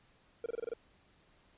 triangle tone bursts, 466.1 Hz, A#4, in tune, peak -32 dBFS, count 7, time 0.44-0.736 s, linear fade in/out 2 ms, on 20 ms, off 26 ms, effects pink hiss -67 dBFS RMS until 1.57 s + resampled to 8000 Hz

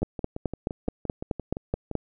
two click trains, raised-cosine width 2 ms, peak -19 / -12 dBFS, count 12 / 10, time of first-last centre 0.02-1.913 / 0.03-1.953 s, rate 5.81 / 4.68 Hz, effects none

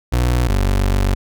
30% pulse tone pair in turn, 61 / 47.74 Hz, B1 / G1, -21 / -45 cents, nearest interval major third, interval 424 cents, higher first, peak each -11 / -11 dBFS, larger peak neither, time 0.12-0.48 / 0.48-1.15 s, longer second, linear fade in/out 10 ms, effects none

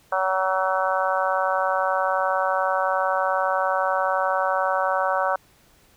harmonic tone, 188.5 Hz, F#3, 32 cents sharp, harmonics 3 / 4 / 5 / 6 / 7 / 8, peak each -25 / -26 / -27 / -28 / -28 / -29 dBFS, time 0.12-5.36 s, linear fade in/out 5 ms, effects pink hiss -57 dBFS RMS until 5.96 s

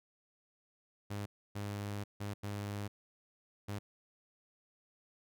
sawtooth tone bursts at uneven times, 102.1 Hz, G#2, 29 cents flat, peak -34 dBFS, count 5, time 1.1-1.26 / 1.55-2.04 / 2.2-2.34 / 2.43-2.88 / 3.68-3.79 s, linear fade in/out 10 ms, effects none

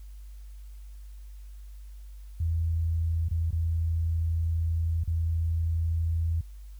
sine tone with dropouts, 82.41 Hz, E2, in tune, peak -24 dBFS, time 2.4-6.41 s, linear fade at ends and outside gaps 5 ms, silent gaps 3.286-3.31 / 3.508-3.527 / 5.038-5.075 s, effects added 50 Hz sine -41 dBFS peak until 6.79 s + white hiss -64 dBFS RMS until 6.79 s

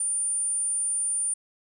sine tone, 9230 Hz, D9, 31 cents flat, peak -24 dBFS, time 0-1.34 s, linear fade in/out 5 ms, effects none

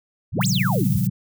sine exponential two-way sweep, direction up then down, 65 to 8372 to 65 Hz, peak -23 dBFS, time 0.32-0.99 s, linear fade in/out 20 ms, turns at 0.47 s
sine chord, G half-diminished seventh, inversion first, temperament just, 117.6 / 141.12 / 176.4 / 196 Hz, Bb2 / Db3 / F3 / G3, +16 / +31 / +18 / 0 cents, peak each -24 dBFS, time 0.36-1.1 s, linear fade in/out 10 ms
violet noise with tremolo, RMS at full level -32 dBFS, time 0.41-1.07 s, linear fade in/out 0 ms, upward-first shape triangle, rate 16 Hz, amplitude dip 40%
effects none

